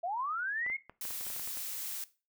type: linear sweep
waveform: sine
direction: up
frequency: 650 to 2196 Hz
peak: -32 dBFS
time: 0.03-0.77 s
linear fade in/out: 10 ms
type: clicks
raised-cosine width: 0.5 ms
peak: -32 dBFS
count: 12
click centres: 0.664 / 0.7 / 0.896 / 1.052 / 1.107 / 1.21 / 1.267 / 1.302 / 1.363 / 1.396 / 1.475 / 1.572 s
type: noise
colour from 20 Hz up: blue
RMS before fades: -39 dBFS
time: 1.01-2.04 s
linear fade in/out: 2 ms
effects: noise-tail reverb RT60 0.3 s tail -17 dB re dry